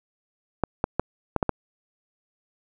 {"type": "clicks", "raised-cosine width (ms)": 1, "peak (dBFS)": -7, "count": 6, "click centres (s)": [0.637, 0.841, 0.996, 1.363, 1.428, 1.493], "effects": []}